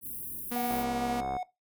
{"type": "band-stop noise", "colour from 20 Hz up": "white", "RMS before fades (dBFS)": -39, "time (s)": [0.01, 0.85], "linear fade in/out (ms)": 50, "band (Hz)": [370, 10000], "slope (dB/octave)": 48}
{"type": "tone with vibrato", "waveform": "sawtooth", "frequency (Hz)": 240, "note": "B3", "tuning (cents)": -49, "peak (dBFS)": -28, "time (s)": [0.51, 1.21], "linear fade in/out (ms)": 10, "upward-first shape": "triangle", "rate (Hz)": 8.1, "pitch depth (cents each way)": 9}
{"type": "tone with pitch glide", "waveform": "triangle", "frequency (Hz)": [742, 732.6], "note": ["F#5", "F#5"], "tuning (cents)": [5, -17], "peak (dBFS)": -29, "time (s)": [0.56, 1.43], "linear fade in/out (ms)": 2, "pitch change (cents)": -22, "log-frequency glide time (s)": [0.69, 1.09]}
{"type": "click train", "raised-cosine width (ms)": 1, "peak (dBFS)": -23, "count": 45, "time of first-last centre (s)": [0.71, 1.367], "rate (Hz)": 67}
{"effects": ["noise-tail reverb RT60 0.2 s tail -17 dB re dry"]}